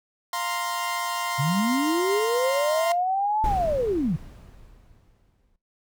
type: chord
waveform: sawtooth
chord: F suspended fourth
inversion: none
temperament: equal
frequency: 698.5 / 932.3 / 1046.5 Hz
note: F5 / Bb5 / C6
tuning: 0 / 0 / 0 cents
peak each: -29 / -29 / -25 dBFS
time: 0.33-2.92 s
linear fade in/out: 2 ms
type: linear two-way sweep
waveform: sine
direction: up then down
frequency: 127.1 to 880 to 127.1 Hz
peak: -21 dBFS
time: 1.38-4.17 s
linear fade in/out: 20 ms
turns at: 3.44 s
type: noise with exponential decay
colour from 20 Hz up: brown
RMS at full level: -27 dBFS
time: 3.44-5.56 s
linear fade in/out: 2 ms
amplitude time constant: 460 ms
effects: noise-tail reverb RT60 0.2 s tail -17 dB re dry